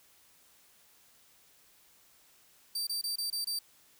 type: tone bursts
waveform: sawtooth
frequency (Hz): 4659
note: D8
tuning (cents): -15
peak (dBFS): -29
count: 6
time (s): 2.75-3.59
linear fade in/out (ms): 5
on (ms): 120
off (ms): 24
effects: white hiss -63 dBFS RMS until 3.99 s